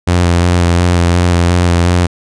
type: tone with vibrato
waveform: sawtooth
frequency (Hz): 87.31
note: F2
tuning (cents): 0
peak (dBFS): -4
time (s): 0.07-2.07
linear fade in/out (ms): 10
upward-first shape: square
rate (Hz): 2.8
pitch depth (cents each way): 20
effects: resampled to 22050 Hz